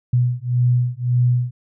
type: beating tone pair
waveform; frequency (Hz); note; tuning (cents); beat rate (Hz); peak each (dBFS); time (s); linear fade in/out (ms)
sine; 122.3 / 124.1; B2 / B2; -16 / +9; 1.8; -18; 0.13-1.51; 5
effects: none